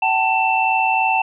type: tone cluster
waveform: sine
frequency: 763 / 886 / 2673 Hz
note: G5 / A5 / E7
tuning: -47 / +12 / +23 cents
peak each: -19 dBFS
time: 0.02-1.22 s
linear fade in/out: 5 ms
effects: none